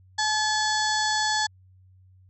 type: harmonic tone with a mistuned harmonic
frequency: 858 Hz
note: A5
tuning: 44 cents flat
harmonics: 1 / 2 / 4 / 5 / 6 / 7 / 8 / 9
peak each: -26 / -27 / -32 / -30 / -36 / -35 / -37 / -37 dBFS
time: 0.18-1.47 s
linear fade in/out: 10 ms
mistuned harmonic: 5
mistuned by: +55 cents
effects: added 93 Hz sine -52 dBFS peak until 2.29 s